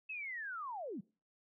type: linear sweep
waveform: sine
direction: down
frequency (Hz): 2637 to 157.9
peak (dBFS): -40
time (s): 0.09-1.01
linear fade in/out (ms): 10
effects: noise-tail reverb RT60 0.4 s tail -26 dB re dry